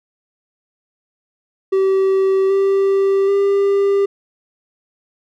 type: tone with pitch steps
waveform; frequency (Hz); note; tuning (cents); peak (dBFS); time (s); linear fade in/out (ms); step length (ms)
triangle; 384.7 / 391.2 / 397.8; G4 / G4 / G4; -33 / -4 / +25; -10; 1.72-4.06; 10; 780
effects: none